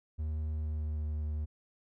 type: tone with pitch glide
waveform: triangle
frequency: 77.3 to 75.88 Hz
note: D#2 to D#2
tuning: -11 to -43 cents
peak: -30 dBFS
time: 0.18-1.46 s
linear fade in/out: 20 ms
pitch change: -32 cents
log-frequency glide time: 0.51-1.1 s
effects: none